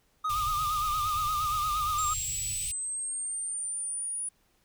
triangle tone with vibrato, 1225 Hz, D#6, 27 cents flat, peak -25 dBFS, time 0.24-2.14 s, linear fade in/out 10 ms, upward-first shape sine, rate 8.6 Hz, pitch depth 54 cents each way
pink band-stop noise, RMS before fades -38 dBFS, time 0.29-2.72 s, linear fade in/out 10 ms, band 130 to 2400 Hz, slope 48 dB/octave
sine linear sweep, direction up, 7360 to 9760 Hz, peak -31 dBFS, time 1.98-4.29 s, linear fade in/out 5 ms
effects pink hiss -69 dBFS RMS until 4.64 s

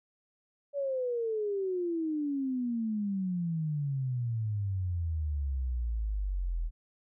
sine exponential sweep, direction down, 575 to 39.71 Hz, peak -29 dBFS, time 0.73-6.71 s, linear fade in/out 50 ms, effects none

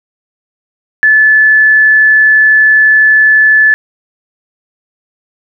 sine tone, 1734 Hz, A6, 26 cents flat, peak -3 dBFS, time 1.03-3.74 s, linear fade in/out 0 ms, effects none

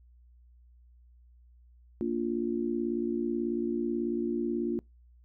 sine chord, Bb major, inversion none, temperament just, 233.1 / 291.4 / 349.6 Hz, Bb3 / D4 / F4, 0 / -13 / +2 cents, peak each -32 / -34 / -31 dBFS, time 2.01-4.79 s, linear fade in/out 0 ms, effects noise-tail reverb RT60 0.2 s tail -26 dB re dry + added 60 Hz sine -55 dBFS peak until 5.24 s

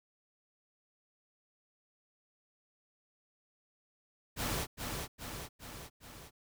pink noise with echo, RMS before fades -35 dBFS, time 4.36-4.67 s, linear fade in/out 50 ms, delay 410 ms, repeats 4, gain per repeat -4 dB, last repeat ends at 6.31 s, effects none

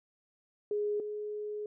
sine tone pair in turn, 416 / 419.9 Hz, G#4 / G#4, +3 / +19 cents, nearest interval unison, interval 16 cents, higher second, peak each -29 / -35 dBFS, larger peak first, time 0.71-1 / 1-1.66 s, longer second, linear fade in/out 2 ms, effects none

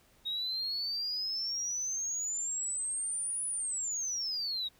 sine exponential two-way sweep, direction up then down, 3762 to 9956 to 3762 Hz, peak -31 dBFS, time 0.25-4.69 s, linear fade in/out 20 ms, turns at 3.46 s, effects tanh soft clip ceiling -28 dBFS + pink hiss -65 dBFS RMS until 4.79 s

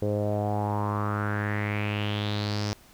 sawtooth tone with low-pass filter sweep, 103.9 Hz, G#2, 1 cent sharp, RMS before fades -28 dBFS, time 0.02-2.73 s, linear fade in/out 0 ms, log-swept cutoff 480 to 5500 Hz, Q 5, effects pink hiss -55 dBFS RMS until 2.93 s

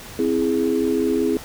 sine chord, C augmented, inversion none, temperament equal, 261.6 / 329.6 / 415.3 Hz, C4 / E4 / G#4, 0 / 0 / 0 cents, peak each -22 / -22 / -21 dBFS, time 0.19-1.37 s, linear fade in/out 2 ms, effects pink hiss -38 dBFS RMS until 1.44 s

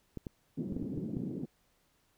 clicks, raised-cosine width 3 ms, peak -26 dBFS, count 7, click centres 0.173 / 0.268 / 0.723 / 0.766 / 0.827 / 0.976 / 1.169 s
pink band-pass noise, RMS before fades -38 dBFS, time 0.57-1.46 s, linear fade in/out 10 ms, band 160 to 320 Hz, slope 24 dB/octave
effects pink hiss -72 dBFS RMS until 2.17 s

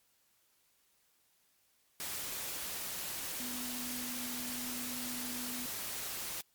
sine tone in noise, 246.9 Hz, B3, in tune, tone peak -43 dBFS, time 3.4-5.66 s, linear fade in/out 0 ms, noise white, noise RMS -40 dBFS, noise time 2-6.41 s, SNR -6 dB, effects white hiss -72 dBFS RMS until 6.54 s + MP3 96 kbps

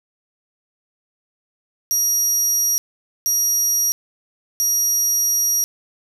30% pulse tone bursts at uneven times, 5700 Hz, F8, 34 cents sharp, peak -12 dBFS, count 3, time 1.91-2.78 / 3.26-3.92 / 4.6-5.64 s, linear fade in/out 0 ms, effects none

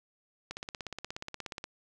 click train, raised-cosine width 0.2 ms, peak -21 dBFS, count 20, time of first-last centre 0.51-1.641 s, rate 16.8 Hz, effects none

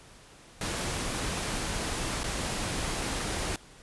pink noise with dropouts, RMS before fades -32 dBFS, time 0.61-3.56 s, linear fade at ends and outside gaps 2 ms, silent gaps 2.234-2.24 s, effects pink hiss -53 dBFS RMS until 3.82 s + resampled to 24000 Hz

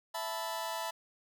sawtooth chord, E suspended fourth, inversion none, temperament just, 659.3 / 879 / 988.9 Hz, E5 / A5 / B5, 0 / -2 / +2 cents, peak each -36 / -36 / -35 dBFS, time 0.14-0.91 s, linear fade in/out 10 ms, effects none

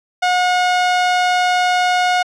sawtooth tone, 724 Hz, F#5, 38 cents flat, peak -9 dBFS, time 0.22-2.23 s, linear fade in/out 10 ms, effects low-pass 5000 Hz 12 dB/octave

